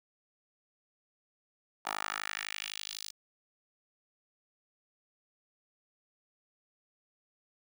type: tone with high-pass filter sweep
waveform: 10% pulse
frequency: 51.91 Hz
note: G#1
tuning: in tune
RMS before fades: -39 dBFS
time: 1.85-3.11 s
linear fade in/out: 10 ms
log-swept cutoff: 900 to 5000 Hz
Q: 1.9
effects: none